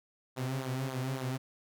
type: tone with flanger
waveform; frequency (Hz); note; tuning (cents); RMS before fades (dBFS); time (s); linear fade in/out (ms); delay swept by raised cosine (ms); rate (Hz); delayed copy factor
sawtooth; 130.81; C3; 0; -35; 0.36-1.38; 20; 0.37 to 5.87; 3.6; -0.7
effects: none